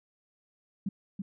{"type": "tone with echo", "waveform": "sine", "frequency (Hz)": 196, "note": "G3", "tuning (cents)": 0, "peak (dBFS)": -28, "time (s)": [0.86, 0.89], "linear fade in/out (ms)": 5, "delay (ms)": 330, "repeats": 1, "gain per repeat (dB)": -4, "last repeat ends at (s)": 1.22, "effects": []}